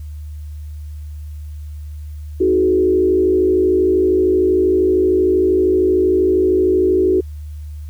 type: tone with frequency modulation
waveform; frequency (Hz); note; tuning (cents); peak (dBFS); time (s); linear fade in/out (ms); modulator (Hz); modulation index
sine; 370; F#4; 0; -11; 2.4-7.21; 10; 52.9; 0.87
effects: added 75 Hz sine -27 dBFS peak until 7.89 s + white hiss -55 dBFS RMS until 7.89 s

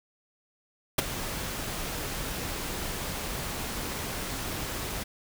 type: noise with ADSR envelope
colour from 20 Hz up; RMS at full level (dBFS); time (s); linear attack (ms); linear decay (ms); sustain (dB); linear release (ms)
pink; -20; 0.98-5.04; 7; 17; -14; 15
effects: none

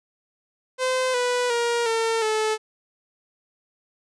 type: tone with pitch steps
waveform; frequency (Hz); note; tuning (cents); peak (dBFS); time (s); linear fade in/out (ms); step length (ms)
sawtooth; 514 / 492.8 / 472.4 / 452.9 / 434.2; C5 / B4 / A#4 / A#4 / A4; -31 / -4 / +23 / -50 / -23; -17; 0.78-2.58; 50; 360
effects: resampled to 22050 Hz

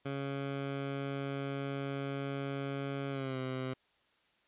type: tone with pitch glide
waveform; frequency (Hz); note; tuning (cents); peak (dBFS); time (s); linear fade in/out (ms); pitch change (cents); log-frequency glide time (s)
15% pulse; 138.59 to 130.06; C#3 to C3; 0 to -10; -29; 0.05-3.74; 10; -110; 3.1-3.38
effects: white hiss -71 dBFS RMS until 4.47 s + resampled to 8000 Hz

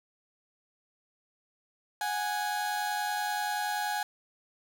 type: tone pair together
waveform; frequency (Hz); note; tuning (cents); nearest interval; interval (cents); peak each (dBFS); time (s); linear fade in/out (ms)
30% pulse; 738.6 / 829; F#5 / G#5; -3 / -3; major second; 200; -33 / -28; 2.01-4.03; 2
effects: none

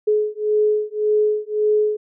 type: beating tone pair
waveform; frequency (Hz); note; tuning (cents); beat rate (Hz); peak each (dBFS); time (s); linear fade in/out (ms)
sine; 423.3 / 425.1; G#4 / G#4; +33 / +40; 1.8; -19; 0.07-1.97; 10
effects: none

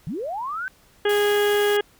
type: linear sweep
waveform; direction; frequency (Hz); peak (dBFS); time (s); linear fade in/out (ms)
sine; up; 129.9 to 1568; -26; 0.07-0.68; 0
type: harmonic tone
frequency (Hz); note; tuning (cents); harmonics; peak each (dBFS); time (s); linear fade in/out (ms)
412.3; G#4; -13; 1 / 2 / 3 / 4 / 5 / 6 / 7 / 8; -18 / -29 / -34 / -27 / -35 / -41 / -33 / -33; 1.05-1.81; 5
type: noise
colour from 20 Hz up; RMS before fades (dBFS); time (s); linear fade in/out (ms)
white; -35; 1.09-1.77; 5
effects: pink hiss -56 dBFS RMS until 1.99 s

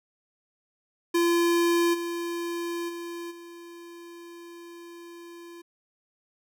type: tone with level steps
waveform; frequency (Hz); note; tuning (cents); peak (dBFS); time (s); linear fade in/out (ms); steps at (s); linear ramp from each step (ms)
square; 342; F4; -36; -21 / -30 / -35 / -43; 1.14-5.62; 10; 1.93 / 2.88 / 3.3; 20
effects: none

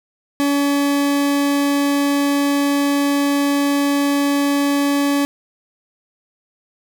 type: tone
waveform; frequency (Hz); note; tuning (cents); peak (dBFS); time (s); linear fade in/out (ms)
40% pulse; 283.6; C#4; +40; -14; 0.4-5.25; 0
effects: none

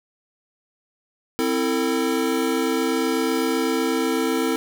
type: chord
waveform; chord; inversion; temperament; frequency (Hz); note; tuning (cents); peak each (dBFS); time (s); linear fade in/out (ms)
square; A minor; first; equal with one note detuned; 261.6 / 329.6 / 449.5; C4 / E4 / A4; 0 / 0 / +37; -25; 1.39-4.56; 0
effects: none

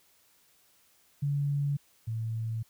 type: tone pair in turn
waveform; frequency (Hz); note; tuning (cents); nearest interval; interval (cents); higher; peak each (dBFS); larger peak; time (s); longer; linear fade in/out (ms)
sine; 142.7 / 112.45; D3 / A2; -49 / +38; major third; 413; first; -26 / -30; first; 1.22-1.77 / 2.07-2.63; second; 10
effects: white hiss -65 dBFS RMS until 2.69 s

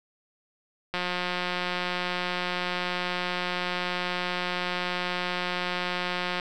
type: click train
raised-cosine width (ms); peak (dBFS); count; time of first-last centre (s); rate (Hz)
0.3; -13; 978; 0.94-6.398; 179
effects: none

